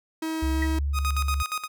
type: tone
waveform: 45% pulse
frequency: 319.7 Hz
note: D#4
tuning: 47 cents sharp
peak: -27 dBFS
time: 0.22-0.79 s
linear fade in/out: 5 ms
type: tone with pitch glide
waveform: sine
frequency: 68 to 70.72 Hz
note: C#2 to C#2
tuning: -33 to +35 cents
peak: -23 dBFS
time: 0.42-1.43 s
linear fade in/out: 10 ms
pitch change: +68 cents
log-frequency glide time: 0.54-0.6 s
type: tone with exponential decay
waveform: sine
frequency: 1930 Hz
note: B6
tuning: 40 cents flat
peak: -25 dBFS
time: 0.62-0.74 s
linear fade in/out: 5 ms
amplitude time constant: 25 ms
type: tone with tremolo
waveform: sawtooth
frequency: 1248 Hz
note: D#6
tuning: 5 cents sharp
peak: -22 dBFS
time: 0.93-1.68 s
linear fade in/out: 50 ms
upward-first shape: square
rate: 8.5 Hz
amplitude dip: 80%
effects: none